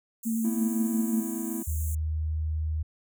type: high-pass noise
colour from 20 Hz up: pink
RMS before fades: -40 dBFS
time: 0.23-1.95 s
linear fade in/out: 5 ms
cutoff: 6600 Hz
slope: 96 dB/octave
type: tone with vibrato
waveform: sine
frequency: 225.6 Hz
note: A3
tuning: 44 cents sharp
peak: -25 dBFS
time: 0.25-1.22 s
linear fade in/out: 20 ms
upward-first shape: square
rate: 9.6 Hz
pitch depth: 14 cents each way
type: chord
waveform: triangle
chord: A suspended second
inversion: none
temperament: equal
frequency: 220 / 246.9 / 329.6 Hz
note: A3 / B3 / E4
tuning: 0 / 0 / 0 cents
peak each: -32 / -33 / -32 dBFS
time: 0.44-1.63 s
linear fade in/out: 10 ms
type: tone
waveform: sine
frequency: 78.1 Hz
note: D#2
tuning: 7 cents sharp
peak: -26 dBFS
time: 1.67-2.83 s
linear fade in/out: 10 ms
effects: none